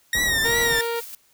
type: tone with vibrato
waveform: sawtooth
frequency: 1864.7 Hz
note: A#6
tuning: in tune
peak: -16 dBFS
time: 0.13-0.81 s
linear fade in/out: 2 ms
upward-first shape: triangle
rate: 2.7 Hz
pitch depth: 90 cents each way
type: low-pass noise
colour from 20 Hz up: pink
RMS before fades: -33 dBFS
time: 0.15-0.79 s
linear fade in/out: 0 ms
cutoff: 1200 Hz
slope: 24 dB/octave
type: noise with tremolo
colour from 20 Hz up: blue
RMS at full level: -36 dBFS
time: 0.44-1.15 s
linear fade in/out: 2 ms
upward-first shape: square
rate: 5.8 Hz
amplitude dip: 30%
type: harmonic tone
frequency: 466.2 Hz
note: A#4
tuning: in tune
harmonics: 1 / 2 / 3 / 4 / 5 / 6 / 7 / 8 / 9 / 10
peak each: -25 / -31 / -35 / -37 / -39 / -41 / -42 / -43 / -44 / -45 dBFS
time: 0.44-1.01 s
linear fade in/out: 20 ms
effects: white hiss -60 dBFS RMS until 1.33 s